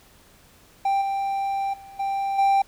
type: tone with level steps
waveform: triangle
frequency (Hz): 787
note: G5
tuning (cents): +7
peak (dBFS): -17 / -21 / -39 / -21 / -14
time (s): 0.85-2.62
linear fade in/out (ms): 5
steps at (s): 1.01 / 1.73 / 1.99 / 2.38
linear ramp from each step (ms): 10
effects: pink hiss -54 dBFS RMS until 2.67 s